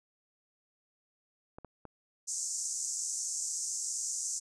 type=clicks; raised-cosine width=1 ms; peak=-31 dBFS; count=3; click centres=1.585 / 1.647 / 1.853 s
type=band-pass noise; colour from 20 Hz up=white; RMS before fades=-36 dBFS; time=2.27-4.4 s; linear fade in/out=20 ms; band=6000 to 8000 Hz; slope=48 dB/octave
effects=none